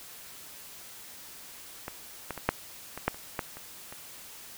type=clicks; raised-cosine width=0.5 ms; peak=-20 / -18 / -22 / -7 / -22 / -9 / -30 / -14 / -27 / -27 dBFS; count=10; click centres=1.881 / 2.307 / 2.377 / 2.49 / 2.976 / 3.08 / 3.145 / 3.392 / 3.57 / 3.925 s; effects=white hiss -47 dBFS RMS until 4.57 s